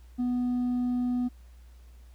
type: tone with hard clipping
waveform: triangle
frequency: 246.9 Hz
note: B3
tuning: in tune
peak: -24 dBFS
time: 0.18-1.29 s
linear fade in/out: 20 ms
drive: 1 dB
effects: added 60 Hz sine -48 dBFS peak until 2.14 s + pink hiss -65 dBFS RMS until 2.14 s